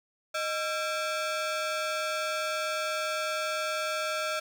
sawtooth ring-modulated tone, 987.8 Hz, B5, in tune, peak -22 dBFS, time 0.34-4.4 s, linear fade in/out 10 ms, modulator 367 Hz, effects low-pass 8000 Hz 12 dB/octave + 8-bit

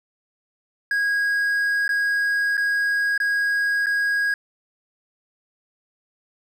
triangle tone with dropouts, 1644 Hz, G#6, 18 cents flat, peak -17 dBFS, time 0.91-4.34 s, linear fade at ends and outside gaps 2 ms, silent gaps 1.879-1.891 / 2.57-2.577 / 3.178-3.201 / 3.86-3.867 s, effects none

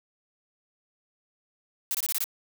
blue noise bursts, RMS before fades -28 dBFS, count 6, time 1.91-2.241 s, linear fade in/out 0 ms, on 36 ms, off 23 ms, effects none

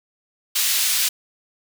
pink high-pass noise, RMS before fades -20 dBFS, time 0.55-1.09 s, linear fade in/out 10 ms, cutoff 3100 Hz, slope 12 dB/octave, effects none

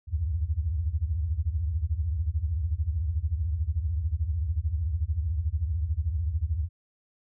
sine tone cluster, 67.6 / 78.9 / 92.4 Hz, C#2 / D#2 / F#2, -43 / +25 / -2 cents, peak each -32 / -27 / -32 dBFS, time 0.07-6.69 s, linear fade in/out 50 ms, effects none

